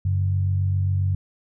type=tone pair together; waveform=sine; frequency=95.17 / 142.6 Hz; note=F#2 / C#3; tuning=+49 / +49 cents; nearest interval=perfect fifth; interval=700 cents; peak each=-19 / -29 dBFS; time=0.05-1.15 s; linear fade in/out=5 ms; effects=none